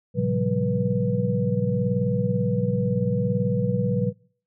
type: tone cluster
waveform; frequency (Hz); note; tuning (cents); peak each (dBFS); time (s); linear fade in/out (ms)
sine; 113.4 / 134.2 / 174.7 / 192.7 / 487.9; A#2 / C3 / F3 / G3 / B4; -47 / +44 / +1 / -29 / -21; -27; 0.14-4.13; 50
effects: noise-tail reverb RT60 0.5 s tail -24 dB re dry